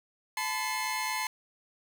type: tone cluster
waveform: sawtooth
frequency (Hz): 869 / 1013 / 2135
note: A5 / B5 / C7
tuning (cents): -22 / +44 / +34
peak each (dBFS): -31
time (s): 0.37-1.27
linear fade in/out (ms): 2
effects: none